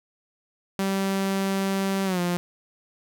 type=tone with pitch glide; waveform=sawtooth; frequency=194.2 to 176.04 Hz; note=G3 to F3; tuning=-16 to +14 cents; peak=-19 dBFS; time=0.79-2.37 s; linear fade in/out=0 ms; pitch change=-170 cents; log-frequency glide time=2.05-2.2 s; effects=none